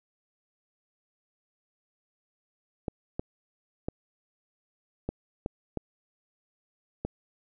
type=clicks; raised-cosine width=2 ms; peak=-17 dBFS; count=7; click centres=2.882 / 3.195 / 3.885 / 5.09 / 5.461 / 5.773 / 7.05 s; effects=none